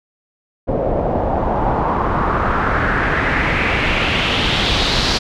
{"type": "noise with low-pass filter sweep", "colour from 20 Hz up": "pink", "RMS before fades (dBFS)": -17, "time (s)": [0.67, 5.19], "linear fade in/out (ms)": 20, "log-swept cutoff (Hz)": [550, 4600], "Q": 2.9, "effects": []}